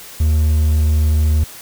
triangle tone with pitch glide, 77.3 to 76.72 Hz, D#2 to D#2, -11 to -24 cents, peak -9 dBFS, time 0.2-1.44 s, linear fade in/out 5 ms, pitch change -13 cents, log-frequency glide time 0.3-0.73 s, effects white hiss -36 dBFS RMS until 1.61 s

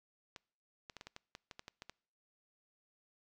clicks, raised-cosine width 0.2 ms, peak -30 dBFS, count 12, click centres 0.362 / 0.898 / 0.967 / 1.011 / 1.07 / 1.164 / 1.351 / 1.512 / 1.594 / 1.681 / 1.821 / 1.896 s, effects noise-tail reverb RT60 0.6 s tail -26 dB re dry

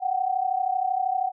sine tone pair together, 735.2 / 768 Hz, F#5 / G5, -11 / -36 cents, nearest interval minor second, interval 75 cents, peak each -25 dBFS, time 0-1.32 s, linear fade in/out 50 ms, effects none

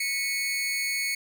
sawtooth tone with amplitude modulation, 2207 Hz, C#7, 8 cents flat, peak -20 dBFS, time 0-1.15 s, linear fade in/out 5 ms, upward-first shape sine, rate 239 Hz, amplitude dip 60%, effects none

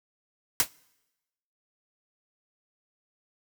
white noise with exponential decay, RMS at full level -17 dBFS, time 0.6-0.69 s, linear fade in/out 1 ms, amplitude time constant 18 ms, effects noise-tail reverb RT60 1.0 s tail -25 dB re dry

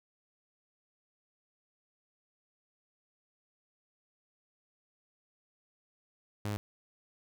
sawtooth tone, 103.83 Hz, G#2, in tune, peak -29 dBFS, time 6.45-6.57 s, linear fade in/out 0 ms, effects none

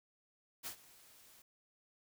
white noise with ADSR envelope, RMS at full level -42 dBFS, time 0.63-1.42 s, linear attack 32 ms, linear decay 92 ms, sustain -20 dB, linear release 3 ms, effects none

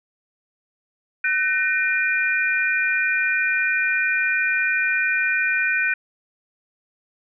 sine tone cluster, 1510 / 1844 / 2413 Hz, F#6 / A#6 / D7, +35 / -19 / +46 cents, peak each -21 / -26 / -22 dBFS, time 1.24-5.94 s, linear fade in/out 5 ms, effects none

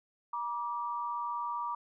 sine tone pair together, 955.6 / 1171 Hz, A#5 / D6, +43 / -5 cents, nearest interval major third, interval 352 cents, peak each -35 / -36 dBFS, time 0.33-1.75 s, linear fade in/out 5 ms, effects none

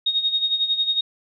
sine tone with tremolo, 3730 Hz, A#7, in tune, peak -16 dBFS, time 0.06-1.01 s, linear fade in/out 5 ms, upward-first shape sine, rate 11 Hz, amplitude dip 70%, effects none

